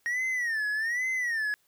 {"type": "tone with vibrato", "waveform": "triangle", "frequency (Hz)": 1864.7, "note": "A#6", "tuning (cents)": 0, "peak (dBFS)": -25, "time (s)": [0.06, 1.54], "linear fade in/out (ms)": 0, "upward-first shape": "sine", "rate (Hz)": 1.2, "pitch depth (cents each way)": 170, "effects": ["white hiss -69 dBFS RMS until 1.67 s"]}